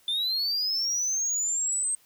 sine linear sweep, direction up, 3519 to 8372 Hz, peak -22 dBFS, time 0.08-1.95 s, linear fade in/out 2 ms, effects tanh soft clip ceiling -24 dBFS + white hiss -61 dBFS RMS until 2.05 s

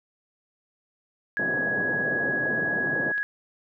sine tone, 1667 Hz, G#6, 6 cents sharp, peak -24 dBFS, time 1.37-3.23 s, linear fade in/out 0 ms
white band-pass noise, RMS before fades -32 dBFS, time 1.39-3.12 s, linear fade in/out 5 ms, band 130 to 640 Hz, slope 24 dB/octave
click, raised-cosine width 0.3 ms, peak -26 dBFS, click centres 3.18 s
effects none

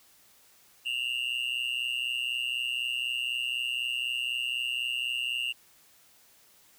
triangle tone with amplitude modulation, 2794 Hz, F7, in tune, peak -23 dBFS, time 0.85-5.53 s, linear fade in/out 20 ms, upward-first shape sine, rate 124 Hz, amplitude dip 95%, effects white hiss -60 dBFS RMS until 6.78 s

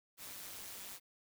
white noise with amplitude modulation, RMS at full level -45 dBFS, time 0.17-1 s, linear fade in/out 50 ms, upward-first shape sine, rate 195 Hz, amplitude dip 75%, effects none

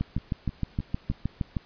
two click trains, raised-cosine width 5 ms, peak -14 / -22 dBFS, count 11 / 4, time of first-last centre 0.01-1.568 / 0.18-1.115 s, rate 6.42 / 3.21 Hz, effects pink hiss -55 dBFS RMS until 1.65 s + resampled to 11025 Hz

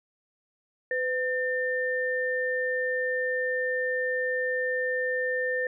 sine tone pair together, 505.1 / 1800 Hz, B4 / A6, +39 / +39 cents, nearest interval octave + minor seventh, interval 2200 cents, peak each -28 dBFS, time 0.91-5.67 s, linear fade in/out 2 ms, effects none

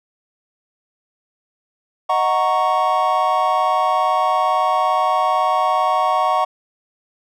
triangle chord, D# minor seventh, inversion none, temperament equal, 622.3 / 740 / 932.3 / 1108.7 Hz, D#5 / F#5 / A#5 / C#6, 0 / 0 / 0 / 0 cents, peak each -21 / -17 / -20 / -17 dBFS, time 2.09-6.45 s, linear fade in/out 10 ms, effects none

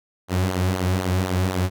sawtooth tone with flanger, 92.3 Hz, F#2, 4 cents flat, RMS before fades -22 dBFS, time 0.28-1.7 s, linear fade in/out 50 ms, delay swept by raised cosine 0.38 to 4.48 ms, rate 4 Hz, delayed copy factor -0.65, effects none

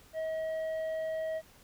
triangle tone with tanh clipping, 638 Hz, D#5, 43 cents sharp, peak -33 dBFS, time 0.13-1.42 s, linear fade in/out 50 ms, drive 10 dB, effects pink hiss -59 dBFS RMS until 1.63 s

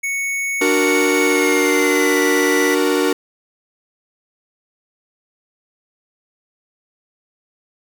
square tone with pitch glide, 2217 to 1975.1 Hz, C#7 to B6, 0 to 0 cents, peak -20 dBFS, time 0.03-2.75 s, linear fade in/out 10 ms, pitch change -200 cents, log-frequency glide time 1.24-2.22 s
45% pulse chord, D augmented, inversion none, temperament equal, 293.7 / 370 / 466.2 Hz, D4 / F#4 / A#4, 0 / 0 / 0 cents, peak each -19 / -19 / -19 dBFS, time 0.61-3.13 s, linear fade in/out 5 ms
effects none

